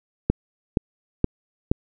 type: click train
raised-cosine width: 3 ms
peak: -4 dBFS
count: 4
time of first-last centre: 0.3-1.715 s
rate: 2.12 Hz
effects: none